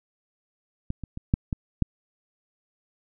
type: clicks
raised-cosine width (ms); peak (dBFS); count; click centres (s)
5; -16 / -22 / -22 / -7 / -14 / -8; 6; 0.904 / 1.037 / 1.174 / 1.339 / 1.528 / 1.823
effects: none